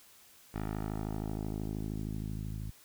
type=tone with low-pass filter sweep; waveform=10% pulse; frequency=53 Hz; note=G#1; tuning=36 cents sharp; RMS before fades=-37 dBFS; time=0.54-2.71 s; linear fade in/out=5 ms; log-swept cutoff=1900 to 120 Hz; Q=0.9; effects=white hiss -59 dBFS RMS until 2.84 s